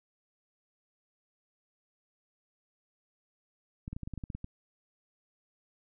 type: clicks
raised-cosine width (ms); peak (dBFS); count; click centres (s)
5; -26; 11; 3.879 / 3.93 / 3.965 / 4.033 / 4.075 / 4.137 / 4.177 / 4.238 / 4.302 / 4.35 / 4.444
effects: none